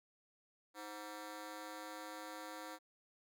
15% pulse ring-modulated tone, 419.5 Hz, G#4, 17 cents sharp, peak -37 dBFS, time 0.74-2.79 s, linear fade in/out 50 ms, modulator 103 Hz, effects none

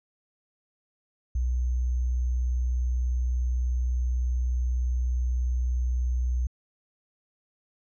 sine tone with sample-and-hold, 61.7 Hz, B1, 1 cent flat, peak -23 dBFS, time 1.35-6.47 s, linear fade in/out 5 ms, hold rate 6300 Hz, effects resampled to 16000 Hz

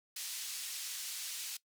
pink band-pass noise, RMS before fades -42 dBFS, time 0.16-1.57 s, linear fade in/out 5 ms, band 3800 to 13000 Hz, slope 12 dB/octave, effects noise-tail reverb RT60 0.1 s tail -19 dB re dry

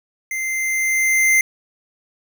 square tone with level ramp, 2083 Hz, C7, 8 cents flat, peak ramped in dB -23 to -12 dBFS, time 0.31-1.41 s, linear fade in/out 2 ms, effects none

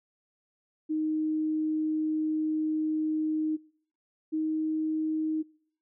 sine tone pair in turn, 311.1 / 313.4 Hz, D#4 / D#4, 0 / +13 cents, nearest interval unison, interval 13 cents, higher second, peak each -26 dBFS, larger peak neither, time 0.89-3.57 / 4.32-5.43 s, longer first, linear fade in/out 20 ms, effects noise-tail reverb RT60 0.6 s tail -24 dB re dry

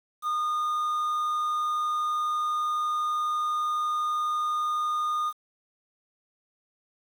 triangle tone with quantisation, 1223 Hz, D#6, 30 cents flat, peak -23 dBFS, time 0.22-5.33 s, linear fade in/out 50 ms, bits 8, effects none

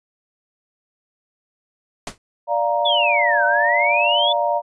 pink noise with exponential decay, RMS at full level -24 dBFS, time 2.07-2.18 s, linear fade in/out 2 ms, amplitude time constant 23 ms
sine chord, Bb major, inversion first, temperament equal with one note detuned, 587.3 / 698.5 / 936.1 Hz, D5 / F5 / Bb5, 0 / 0 / +7 cents, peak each -21 dBFS, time 2.47-4.62 s, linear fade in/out 50 ms
sine exponential two-way sweep, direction down then up, 3520 to 1488 to 3520 Hz, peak -17 dBFS, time 2.85-4.33 s, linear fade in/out 10 ms, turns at 3.45 s
effects resampled to 22050 Hz

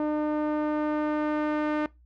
sawtooth tone with low-pass filter sweep, 302.2 Hz, D4, 50 cents sharp, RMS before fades -27 dBFS, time 0-1.86 s, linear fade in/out 2 ms, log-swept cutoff 880 to 1800 Hz, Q 0.96, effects noise-tail reverb RT60 0.2 s tail -21 dB re dry + added 60 Hz sine -54 dBFS peak until 2.05 s

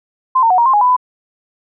sine tone with pitch steps, 1036 / 911 / 736 / 942 / 1055 / 830 / 995 / 1001 Hz, C6 / A#5 / F#5 / A#5 / C6 / G#5 / B5 / B5, -17 / -40 / -9 / +18 / +14 / -1 / +13 / +23 cents, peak -8 dBFS, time 0.35-0.966 s, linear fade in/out 10 ms, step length 77 ms, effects none

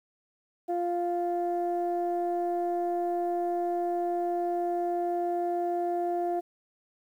sine tone pair together, 349.2 / 698.5 Hz, F4 / F5, 0 / 0 cents, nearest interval octave, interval 1200 cents, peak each -28 dBFS, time 0.68-6.41 s, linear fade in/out 20 ms, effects tanh soft clip ceiling -21 dBFS + 10-bit

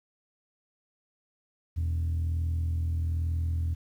sine tone pair together, 82.33 / 123.47 Hz, E2 / B2, -2 / 0 cents, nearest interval perfect fifth, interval 702 cents, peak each -24 / -36 dBFS, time 1.76-3.75 s, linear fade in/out 20 ms, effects tanh soft clip ceiling -24 dBFS + 10-bit

